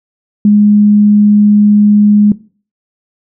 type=tone; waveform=sine; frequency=207.7 Hz; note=G#3; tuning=in tune; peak=-3 dBFS; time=0.45-2.32 s; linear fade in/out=2 ms; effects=noise-tail reverb RT60 0.4 s tail -19 dB re dry